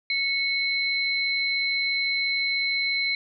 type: tone pair together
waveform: sine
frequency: 2204 / 4087 Hz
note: C#7 / C8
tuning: -11 / -41 cents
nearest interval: major seventh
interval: 1070 cents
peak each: -24 / -27 dBFS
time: 0.1-3.15 s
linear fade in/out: 2 ms
effects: none